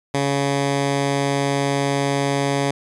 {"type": "tone", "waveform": "10% pulse", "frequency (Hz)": 140, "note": "C#3", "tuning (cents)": 18, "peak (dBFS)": -10, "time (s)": [0.14, 2.71], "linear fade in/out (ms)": 5, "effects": ["resampled to 24000 Hz"]}